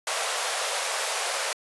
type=high-pass noise; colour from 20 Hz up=pink; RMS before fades=-28 dBFS; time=0.07-1.53 s; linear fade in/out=2 ms; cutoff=490 Hz; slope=48 dB/octave; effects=resampled to 24000 Hz